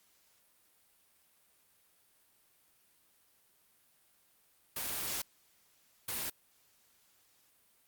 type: noise bursts at uneven times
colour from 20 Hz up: white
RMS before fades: -37 dBFS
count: 2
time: 4.76-5.22 / 6.08-6.3 s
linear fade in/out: 5 ms
effects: white hiss -69 dBFS RMS until 7.87 s + Opus 48 kbps